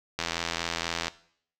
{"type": "click train", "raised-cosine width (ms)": 0.2, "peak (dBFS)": -11, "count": 76, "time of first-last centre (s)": [0.19, 1.082], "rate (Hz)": 84.1, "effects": ["noise-tail reverb RT60 0.6 s tail -18 dB re dry"]}